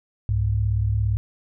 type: tone pair together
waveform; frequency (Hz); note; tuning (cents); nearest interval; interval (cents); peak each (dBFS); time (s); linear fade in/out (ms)
sine; 66.46 / 103.83; C2 / G#2; +28 / 0; minor sixth; 772; -24 / -20; 0.29-1.17; 0
effects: none